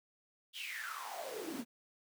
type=noise with high-pass filter sweep; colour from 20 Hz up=pink; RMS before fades=-43 dBFS; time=0.53-1.65 s; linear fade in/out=50 ms; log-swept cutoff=3300 to 220 Hz; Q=9.8; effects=none